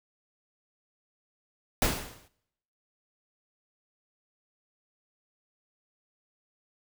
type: noise with exponential decay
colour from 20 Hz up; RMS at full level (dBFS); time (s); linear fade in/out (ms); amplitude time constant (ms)
pink; -23; 1.82-2.28; 1; 100
effects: noise-tail reverb RT60 0.8 s tail -22 dB re dry